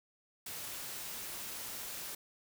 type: noise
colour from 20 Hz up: white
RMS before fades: -43 dBFS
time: 0.46-2.15 s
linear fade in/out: 5 ms
effects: none